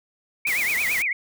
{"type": "tone with vibrato", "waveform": "sine", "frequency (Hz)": 2200, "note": "C#7", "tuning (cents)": -14, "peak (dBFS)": -21, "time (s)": [0.45, 1.13], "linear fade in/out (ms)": 5, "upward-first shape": "triangle", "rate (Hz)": 8.9, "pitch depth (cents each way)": 260}
{"type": "noise", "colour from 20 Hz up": "white", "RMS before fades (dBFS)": -31, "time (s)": [0.47, 1.02], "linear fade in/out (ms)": 0}
{"effects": []}